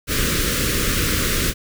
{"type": "band-stop noise", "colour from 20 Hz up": "pink", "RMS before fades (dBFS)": -20, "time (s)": [0.07, 1.54], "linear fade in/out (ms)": 50, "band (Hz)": [540, 1200], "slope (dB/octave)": 48, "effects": []}